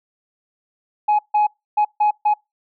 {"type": "tone bursts at uneven times", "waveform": "sine", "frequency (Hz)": 840, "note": "G#5", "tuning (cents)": 19, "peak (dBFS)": -11, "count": 5, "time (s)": [[1.08, 1.19], [1.34, 1.47], [1.77, 1.85], [2, 2.11], [2.25, 2.34]], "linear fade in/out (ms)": 10, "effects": ["noise-tail reverb RT60 0.2 s tail -26 dB re dry", "tanh soft clip ceiling -11 dBFS"]}